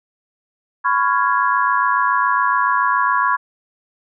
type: chord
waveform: sine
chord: C# dominant seventh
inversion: third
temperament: equal with one note detuned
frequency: 1001.6 / 1108.7 / 1396.9 / 1661.2 Hz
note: B5 / C#6 / E#6 / G#6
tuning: +24 / 0 / 0 / 0 cents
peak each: -18 / -18 / -23 / -21 dBFS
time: 0.84-3.37 s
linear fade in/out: 20 ms
effects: none